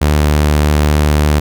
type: tone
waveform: sawtooth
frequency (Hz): 74.7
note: D2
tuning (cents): +30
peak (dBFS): -5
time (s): 0.01-1.4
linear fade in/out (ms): 10
effects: none